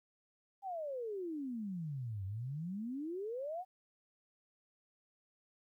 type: exponential two-way sweep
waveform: sine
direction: down then up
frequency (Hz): 809 to 93 to 767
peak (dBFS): -38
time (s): 0.62-3.65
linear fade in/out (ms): 50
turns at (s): 2.25
effects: 13-bit